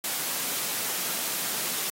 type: high-pass noise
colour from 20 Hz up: white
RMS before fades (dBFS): -30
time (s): 0.04-1.9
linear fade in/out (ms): 2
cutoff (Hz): 140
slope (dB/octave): 24
effects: AAC 48 kbps